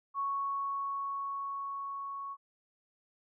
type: tone with level ramp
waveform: sine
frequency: 1108.7 Hz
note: C#6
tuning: in tune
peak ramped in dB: -30 to -38 dBFS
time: 0.14-2.37 s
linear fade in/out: 50 ms
effects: none